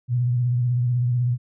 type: tone with vibrato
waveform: sine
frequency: 122.6 Hz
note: B2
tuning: 12 cents flat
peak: -18 dBFS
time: 0.08-1.38 s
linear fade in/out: 50 ms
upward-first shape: triangle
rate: 16 Hz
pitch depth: 60 cents each way
effects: none